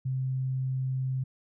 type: tone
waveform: sine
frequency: 130.81 Hz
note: C3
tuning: in tune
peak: -27 dBFS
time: 0.05-1.24 s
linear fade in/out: 10 ms
effects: none